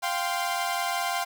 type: chord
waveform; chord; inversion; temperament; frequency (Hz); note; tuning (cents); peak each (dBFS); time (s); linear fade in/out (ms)
sawtooth; F suspended second; none; equal with one note detuned; 698.5 / 784 / 1042.3; F5 / G5 / C6; 0 / 0 / -7; -26 / -27 / -28; 0.02-1.25; 20
effects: 9-bit